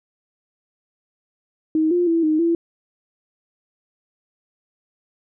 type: tone with pitch steps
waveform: sine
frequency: 314.9 / 352 / 331.8 / 310.4 / 336.2 Hz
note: D#4 / F4 / E4 / D#4 / E4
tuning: +21 / +14 / +11 / -4 / +34 cents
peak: -15 dBFS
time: 1.75-2.55 s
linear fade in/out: 2 ms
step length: 160 ms
effects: none